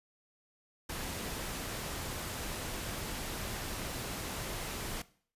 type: noise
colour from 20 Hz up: pink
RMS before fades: -39 dBFS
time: 0.89-5.02 s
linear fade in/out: 5 ms
effects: noise-tail reverb RT60 0.5 s tail -19 dB re dry + resampled to 32000 Hz